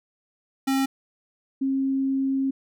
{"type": "tone pair in turn", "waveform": ["square", "sine"], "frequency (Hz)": [269.1, 269.1], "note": ["C4", "C4"], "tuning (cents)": [49, 49], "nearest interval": "unison", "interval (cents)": 0, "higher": "neither", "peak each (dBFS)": -21, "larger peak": "neither", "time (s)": [[0.67, 0.86], [1.61, 2.51]], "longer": "second", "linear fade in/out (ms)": 10, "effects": []}